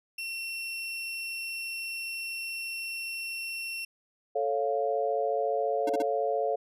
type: tone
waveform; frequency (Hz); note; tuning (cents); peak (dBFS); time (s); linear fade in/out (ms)
35% pulse; 2717; F7; -48; -32; 0.18-3.85; 5
type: chord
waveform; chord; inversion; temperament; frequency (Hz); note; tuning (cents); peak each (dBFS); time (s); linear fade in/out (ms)
sine; A augmented; none; equal; 440 / 554.4 / 698.5; A4 / C#5 / E#5; 0 / 0 / 0; -30; 4.35-6.56; 10
type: tone bursts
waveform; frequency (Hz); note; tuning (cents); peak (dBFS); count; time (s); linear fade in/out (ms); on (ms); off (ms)
square; 304.4; D#4; -38; -31; 3; 5.87-6.023; 5; 25; 39
effects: resampled to 32000 Hz